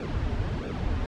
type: noise with flanger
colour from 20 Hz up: brown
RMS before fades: -29 dBFS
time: 0-1.06 s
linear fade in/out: 2 ms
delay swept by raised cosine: 0.97 to 6.27 ms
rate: 1.5 Hz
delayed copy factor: -0.85
effects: low-pass 4000 Hz 12 dB/octave